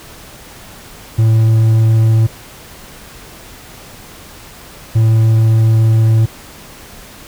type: tone pair in turn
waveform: triangle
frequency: 111.6 / 111.6 Hz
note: A2 / A2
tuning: +25 / +25 cents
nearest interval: unison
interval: 0 cents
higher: neither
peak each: -5 dBFS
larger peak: neither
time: 1.18-2.27 / 4.95-6.26 s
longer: second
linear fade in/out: 10 ms
effects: pink hiss -36 dBFS RMS until 7.27 s